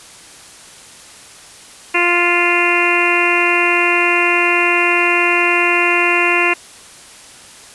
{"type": "harmonic tone with a mistuned harmonic", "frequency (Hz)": 349.5, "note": "F4", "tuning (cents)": 1, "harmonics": [1, 2, 3, 4, 5, 6, 7, 8], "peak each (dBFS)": [-19, -23, -20, -24, -22, -18, -18, -18], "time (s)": [1.94, 6.54], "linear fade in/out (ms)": 10, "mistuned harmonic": 8, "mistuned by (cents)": -31, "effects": ["white hiss -39 dBFS RMS until 7.74 s", "resampled to 24000 Hz"]}